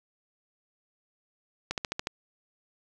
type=slowing click train; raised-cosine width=0.2 ms; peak=-13 dBFS; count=6; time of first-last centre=1.71-2.071 s; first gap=68 ms; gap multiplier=1.03; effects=none